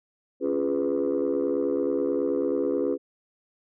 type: chord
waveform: sine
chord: C# dominant seventh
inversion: none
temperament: just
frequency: 277.2 / 346.5 / 415.8 / 498.9 Hz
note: C#4 / E#4 / G#4 / B4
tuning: 0 / -14 / +2 / +17 cents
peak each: -27 dBFS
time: 0.4-2.98 s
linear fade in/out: 50 ms
effects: tanh soft clip ceiling -17 dBFS